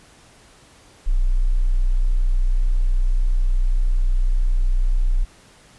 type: tone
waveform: sine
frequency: 30.87 Hz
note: B0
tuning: in tune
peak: -14 dBFS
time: 1.06-5.25 s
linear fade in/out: 20 ms
effects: pink hiss -50 dBFS RMS until 5.78 s + resampled to 24000 Hz